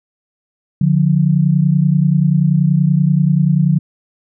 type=tone pair together; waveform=sine; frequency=147.18 / 177.6 Hz; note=D3 / F3; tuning=+4 / +29 cents; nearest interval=minor third; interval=325 cents; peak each=-12 / -13 dBFS; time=0.81-3.79 s; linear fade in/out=5 ms; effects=none